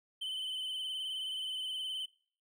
triangle tone with vibrato, 3053 Hz, G7, 46 cents flat, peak -34 dBFS, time 0.21-2.06 s, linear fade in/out 10 ms, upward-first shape triangle, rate 19 Hz, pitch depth 49 cents each way, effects noise-tail reverb RT60 0.5 s tail -24 dB re dry

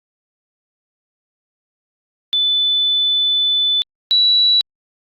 sine tone pair in turn, 3500 / 3929 Hz, A7 / B7, -10 / -10 cents, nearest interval major second, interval 200 cents, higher second, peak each -13 / -10 dBFS, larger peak second, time 2.33-3.82 / 4.11-4.61 s, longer first, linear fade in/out 0 ms, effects Opus 48 kbps

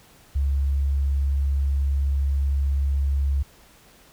sine tone, 69.3 Hz, C#2, in tune, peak -19 dBFS, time 0.35-3.43 s, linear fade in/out 10 ms, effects pink hiss -53 dBFS RMS until 4.12 s

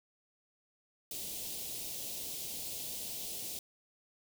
white band-stop noise, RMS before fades -41 dBFS, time 1.11-3.59 s, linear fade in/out 2 ms, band 700 to 2800 Hz, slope 24 dB/octave, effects none

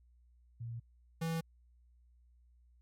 sine / square tone pair in turn, 116.54 / 164.02 Hz, A#2 / E3, 0 / -8 cents, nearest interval tritone, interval 592 cents, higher second, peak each -39 / -34 dBFS, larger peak second, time 0.6-0.8 / 1.21-1.41 s, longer neither, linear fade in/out 10 ms, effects added 60 Hz sine -62 dBFS peak until 2.81 s + MP3 64 kbps

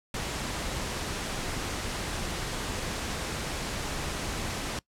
pink noise, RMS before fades -33 dBFS, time 0.14-4.79 s, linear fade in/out 2 ms, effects noise-tail reverb RT60 0.1 s tail -22 dB re dry + low-pass 9000 Hz 12 dB/octave

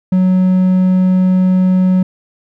triangle tone, 185 Hz, F#3, in tune, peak -6 dBFS, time 0.12-2.03 s, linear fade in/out 5 ms, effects none

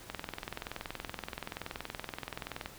click train, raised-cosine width 0.3 ms, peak -21 dBFS, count 55, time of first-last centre 0.1-2.659 s, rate 21.1 Hz, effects pink hiss -51 dBFS RMS until 2.78 s

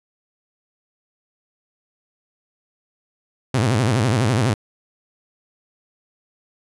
sawtooth tone with vibrato, 117.1 Hz, A#2, 8 cents sharp, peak -12 dBFS, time 3.54-4.54 s, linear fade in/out 5 ms, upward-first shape sine, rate 12 Hz, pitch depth 240 cents each way, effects resampled to 24000 Hz

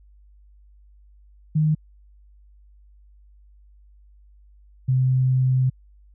sine tone pair in turn, 154.3 / 129.3 Hz, D#3 / C3, -14 / -20 cents, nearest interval minor third, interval 306 cents, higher first, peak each -16 dBFS, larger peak neither, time 1.55-1.75 / 4.88-5.7 s, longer second, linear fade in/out 10 ms, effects added 50 Hz sine -49 dBFS peak until 6.14 s

